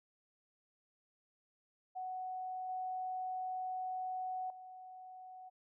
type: tone with level steps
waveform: sine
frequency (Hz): 743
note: F#5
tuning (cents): +7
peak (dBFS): -39 / -37 / -49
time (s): 1.95-5.5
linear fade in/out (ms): 20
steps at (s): 2.69 / 4.5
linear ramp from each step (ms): 2
effects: none